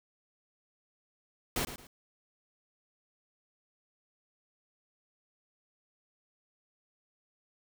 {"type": "noise with echo", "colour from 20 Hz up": "pink", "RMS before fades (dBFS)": -32, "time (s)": [1.56, 1.65], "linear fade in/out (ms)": 2, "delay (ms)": 110, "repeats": 2, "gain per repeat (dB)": -11, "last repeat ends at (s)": 1.87, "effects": []}